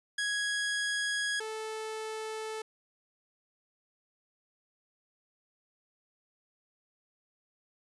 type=tone pair in turn; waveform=sawtooth; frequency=1661.2 / 437.7 Hz; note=G#6 / A4; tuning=0 / -9 cents; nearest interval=octave + major seventh; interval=2309 cents; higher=first; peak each=-26 / -32 dBFS; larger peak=first; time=0.18-1.4 / 1.4-2.62 s; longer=neither; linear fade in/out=5 ms; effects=resampled to 24000 Hz